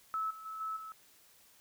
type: tone with level steps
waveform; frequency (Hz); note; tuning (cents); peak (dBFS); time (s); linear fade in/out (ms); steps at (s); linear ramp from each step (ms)
sine; 1302; E6; -22; -32 / -46 / -40 / -35 / -43; 0.14-0.92; 0; 0.3 / 0.45 / 0.6 / 0.76; 10
effects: white hiss -63 dBFS RMS until 1.6 s